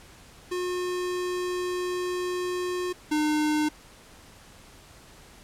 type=tone pair in turn; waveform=square; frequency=360 / 303.4 Hz; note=F#4 / D#4; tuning=-47 / -44 cents; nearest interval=minor third; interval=297 cents; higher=first; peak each=-28 / -23 dBFS; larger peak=second; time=0.51-2.93 / 3.11-3.69 s; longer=first; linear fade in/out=10 ms; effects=pink hiss -51 dBFS RMS until 5.43 s + low-pass 11000 Hz 12 dB/octave